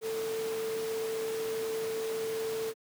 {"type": "tone in noise", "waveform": "sine", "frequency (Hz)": 445.4, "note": "A4", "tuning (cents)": 21, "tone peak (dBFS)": -31, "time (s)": [0.01, 2.74], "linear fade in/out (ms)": 50, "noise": "pink", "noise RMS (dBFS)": -41, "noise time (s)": [0.01, 2.74], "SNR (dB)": 7, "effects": ["high-pass 200 Hz 12 dB/octave"]}